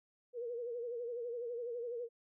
sine tone with vibrato, 476.5 Hz, A#4, 38 cents sharp, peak -38 dBFS, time 0.33-2.09 s, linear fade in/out 50 ms, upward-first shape sine, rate 12 Hz, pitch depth 69 cents each way, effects none

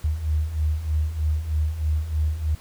sine beating tone pair, 74.8 / 78 Hz, D2 / D#2, +32 / +5 cents, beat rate 3.2 Hz, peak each -27 / -22 dBFS, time 0.04-2.55 s, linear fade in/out 5 ms, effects pink hiss -49 dBFS RMS until 2.6 s

